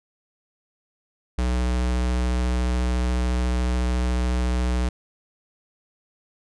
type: tone with vibrato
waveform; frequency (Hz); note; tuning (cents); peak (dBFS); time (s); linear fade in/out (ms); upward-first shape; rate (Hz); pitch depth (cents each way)
square; 61.6; B1; -4; -21; 1.38-4.89; 5; square; 14; 9
effects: resampled to 22050 Hz